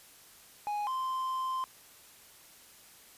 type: tone pair in turn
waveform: triangle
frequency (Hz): 830.6 / 1041.1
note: G#5 / C6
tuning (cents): 0 / -9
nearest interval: major third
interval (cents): 391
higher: second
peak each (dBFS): -29 / -29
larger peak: neither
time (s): 0.67-0.87 / 0.87-1.64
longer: second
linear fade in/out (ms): 0
effects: white hiss -56 dBFS RMS until 3.17 s + resampled to 32000 Hz